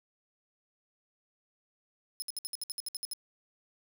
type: tone bursts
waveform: 20% pulse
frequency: 5150 Hz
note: E8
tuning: 41 cents flat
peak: -29 dBFS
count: 12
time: 2.2-3.134 s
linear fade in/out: 0 ms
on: 21 ms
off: 62 ms
effects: none